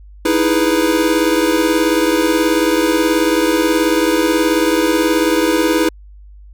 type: chord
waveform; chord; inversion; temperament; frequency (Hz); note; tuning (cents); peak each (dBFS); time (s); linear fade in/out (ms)
square; E major seventh; third; equal; 311.1 / 329.6 / 415.3 / 493.9; D#4 / E4 / G#4 / B4; 0 / 0 / 0 / 0; -18 / -17 / -21 / -19; 0.25-5.89; 5
effects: added 50 Hz sine -36 dBFS peak until 6.53 s